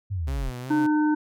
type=linear sweep; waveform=sine; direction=down; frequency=103.4 to 33.41 Hz; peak=-25 dBFS; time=0.1-0.51 s; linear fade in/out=20 ms
type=tone with vibrato; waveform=sawtooth; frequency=130.81 Hz; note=C3; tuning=in tune; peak=-29 dBFS; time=0.27-0.87 s; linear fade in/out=10 ms; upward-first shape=sine; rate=2.5 Hz; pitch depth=110 cents each way
type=harmonic tone; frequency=303.2 Hz; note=D#4; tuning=45 cents flat; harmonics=1 / 3 / 5; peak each=-19 / -29 / -33 dBFS; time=0.7-1.15 s; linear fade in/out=10 ms
effects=none